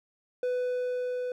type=tone with level ramp; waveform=triangle; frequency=498.1 Hz; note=B4; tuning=15 cents sharp; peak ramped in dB=-24 to -28 dBFS; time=0.43-1.32 s; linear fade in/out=2 ms; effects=none